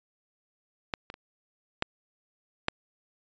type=clicks; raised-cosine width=0.3 ms; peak=-13 / -23 / -29 / -9 / -8 dBFS; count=5; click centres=0.938 / 1.101 / 1.141 / 1.824 / 2.684 s; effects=resampled to 16000 Hz